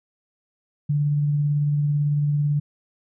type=tone with tremolo; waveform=sine; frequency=146.4 Hz; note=D3; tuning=5 cents flat; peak=-17 dBFS; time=0.89-2.6 s; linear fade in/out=10 ms; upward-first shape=triangle; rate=18 Hz; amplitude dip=25%; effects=none